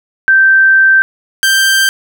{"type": "tone pair in turn", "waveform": ["sine", "sawtooth"], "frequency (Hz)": [1560, 1571.8], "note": ["G6", "G6"], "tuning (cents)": [-9, 4], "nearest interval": "unison", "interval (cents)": 13, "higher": "second", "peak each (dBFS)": -4, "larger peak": "neither", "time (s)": [[0.28, 1.02], [1.43, 1.89]], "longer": "first", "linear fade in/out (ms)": 0, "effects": []}